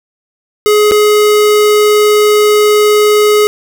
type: tone with dropouts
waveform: square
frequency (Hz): 420.5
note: G#4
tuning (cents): +22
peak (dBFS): -6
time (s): 0.66-3.47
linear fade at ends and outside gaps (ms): 0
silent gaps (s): 0.912-0.919
effects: none